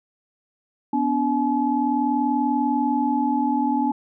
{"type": "tone cluster", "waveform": "sine", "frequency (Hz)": [248.3, 288.7, 855], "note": ["B3", "D4", "A5"], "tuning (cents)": [9, -30, -50], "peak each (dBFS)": -23, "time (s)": [0.93, 3.92], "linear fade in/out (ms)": 5, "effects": []}